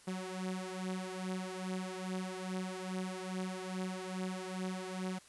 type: beating tone pair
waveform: sawtooth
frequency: 185 / 187.4 Hz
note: F#3 / F#3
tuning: 0 / +22 cents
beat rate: 2.4 Hz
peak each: -36 / -38 dBFS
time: 0.07-5.19 s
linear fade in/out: 10 ms
effects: white hiss -60 dBFS RMS until 5.28 s + resampled to 24000 Hz